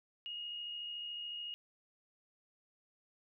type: tone with amplitude modulation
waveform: sine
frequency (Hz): 2869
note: F7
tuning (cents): +46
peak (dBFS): -39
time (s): 0.26-1.54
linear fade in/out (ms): 0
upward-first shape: sine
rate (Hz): 73.8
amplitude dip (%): 30
effects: none